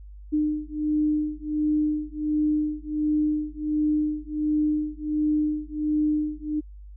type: beating tone pair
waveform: sine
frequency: 302.2 / 303.6 Hz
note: D4 / D#4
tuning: +50 / -42 cents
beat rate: 1.4 Hz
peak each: -25 dBFS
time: 0.32-6.61 s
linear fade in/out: 20 ms
effects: added 50 Hz sine -40 dBFS peak until 6.96 s